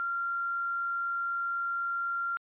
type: tone with quantisation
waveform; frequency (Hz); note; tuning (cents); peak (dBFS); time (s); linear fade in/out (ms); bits
sine; 1382; F6; -19; -29; 0-2.37; 0; 9
effects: resampled to 8000 Hz